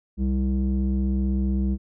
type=tone with low-pass filter; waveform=square; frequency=65.41 Hz; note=C2; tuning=in tune; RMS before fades=-23 dBFS; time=0.17-1.78 s; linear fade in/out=50 ms; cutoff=250 Hz; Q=8.2; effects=none